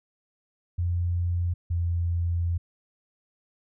sine tone pair in turn, 87.31 / 85.76 Hz, F2 / F2, 0 / -31 cents, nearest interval unison, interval 31 cents, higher first, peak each -23 dBFS, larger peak neither, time 0.78-1.54 / 1.7-2.58 s, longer second, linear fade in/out 10 ms, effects none

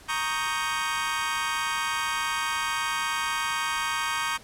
25% pulse chord, Eb dominant seventh, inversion second, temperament equal, 932.3 / 1108.7 / 1244.5 / 1568 Hz, Bb5 / Db6 / Eb6 / G6, 0 / 0 / 0 / 0 cents, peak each -28 dBFS, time 0.08-4.38 s, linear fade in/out 20 ms, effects pink hiss -50 dBFS RMS until 4.43 s + low-pass 11000 Hz 12 dB/octave

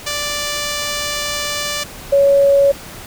5% pulse / sine tone pair in turn, 587.3 / 558.6 Hz, D5 / C#5, 0 / +13 cents, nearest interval minor second, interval 87 cents, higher first, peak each -8 dBFS, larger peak neither, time 0.06-1.84 / 2.12-2.72 s, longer first, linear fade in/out 10 ms, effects pink hiss -34 dBFS RMS until 3.06 s

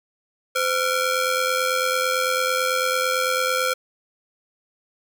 sawtooth ring-modulated tone, 939 Hz, A#5, 12 cents sharp, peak -13 dBFS, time 0.55-3.74 s, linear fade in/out 10 ms, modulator 425 Hz, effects none

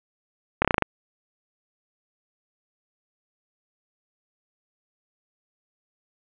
slowing click train, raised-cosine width 0.5 ms, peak -3 dBFS, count 7, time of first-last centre 0.62-0.823 s, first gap 27 ms, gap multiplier 1.09, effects resampled to 8000 Hz + 7-bit

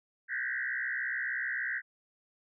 sine tone with frequency modulation, 1741 Hz, A6, 19 cents flat, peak -31 dBFS, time 0.28-1.82 s, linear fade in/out 50 ms, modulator 63.4 Hz, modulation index 3.6, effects none

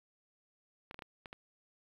clicks, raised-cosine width 0.3 ms, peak -29 dBFS, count 6, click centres 0.911 / 0.944 / 0.991 / 1.022 / 1.258 / 1.329 s, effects low-pass 4000 Hz 12 dB/octave + 10-bit

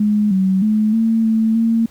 sine tone with pitch steps, 209.7 / 189.6 / 214.7 / 225.1 / 222 / 227.6 Hz, G#3 / F#3 / A3 / A3 / A3 / A#3, +17 / +43 / -42 / +40 / +16 / -41 cents, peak -12 dBFS, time 0-1.86 s, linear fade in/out 5 ms, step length 310 ms, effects pink hiss -49 dBFS RMS until 1.9 s

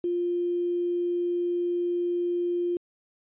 sine tone with quantisation, 350 Hz, F4, 4 cents sharp, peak -24 dBFS, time 0.04-2.77 s, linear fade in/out 2 ms, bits 8, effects resampled to 8000 Hz

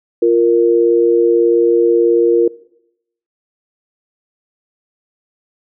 sine tone pair together, 347.8 / 466.2 Hz, F4 / A#4, -7 / 0 cents, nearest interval perfect fourth, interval 507 cents, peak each -11 dBFS, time 0.22-2.48 s, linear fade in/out 5 ms, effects noise-tail reverb RT60 0.8 s tail -21 dB re dry

